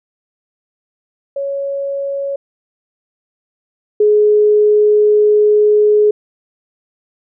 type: tone pair in turn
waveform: sine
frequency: 556 / 420.6 Hz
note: C#5 / G#4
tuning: +5 / +22 cents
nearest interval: perfect fourth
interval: 483 cents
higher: first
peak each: -17 / -7 dBFS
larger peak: second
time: 1.36-2.36 / 4-6.11 s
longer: second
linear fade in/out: 5 ms
effects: none